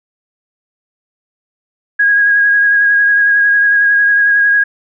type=tone with vibrato; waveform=sine; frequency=1645 Hz; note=G#6; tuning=17 cents flat; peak=-7 dBFS; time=1.99-4.64 s; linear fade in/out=10 ms; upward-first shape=sine; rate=11 Hz; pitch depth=21 cents each way; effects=none